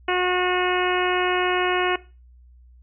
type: harmonic tone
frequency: 362.7 Hz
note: F#4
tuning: 34 cents flat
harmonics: 1 / 2 / 3 / 4 / 5 / 6 / 7 / 8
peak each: -23 / -26 / -28 / -29 / -30 / -31 / -31 / -32 dBFS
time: 0.08-1.96 s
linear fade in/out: 5 ms
effects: noise-tail reverb RT60 0.3 s tail -18 dB re dry + added 61 Hz sine -47 dBFS peak until 2.82 s